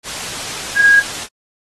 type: tone in noise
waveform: sine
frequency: 1639 Hz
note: G#6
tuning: 23 cents flat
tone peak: -6 dBFS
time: 0.75-1.03 s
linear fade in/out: 50 ms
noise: white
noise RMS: -24 dBFS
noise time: 0.03-1.28 s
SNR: +15 dB
effects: low-pass 8000 Hz 12 dB/octave + AAC 32 kbps